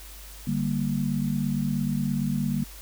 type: chord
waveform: sine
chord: G minor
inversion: second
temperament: equal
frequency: 146.83 / 196 / 233.1 Hz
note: D3 / G3 / Bb3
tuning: 0 / 0 / 0 cents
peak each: -28 dBFS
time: 0.47-2.64 s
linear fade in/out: 5 ms
effects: added 50 Hz sine -43 dBFS peak until 2.81 s + white hiss -46 dBFS RMS until 2.81 s